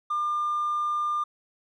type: tone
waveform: triangle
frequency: 1200 Hz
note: D6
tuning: 37 cents sharp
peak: -21 dBFS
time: 0.1-1.24 s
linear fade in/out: 10 ms
effects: tanh soft clip ceiling -21 dBFS + resampled to 24000 Hz